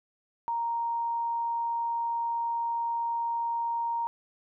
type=tone; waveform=sine; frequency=932.3 Hz; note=A#5; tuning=in tune; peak=-27 dBFS; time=0.48-4.07 s; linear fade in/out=0 ms; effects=none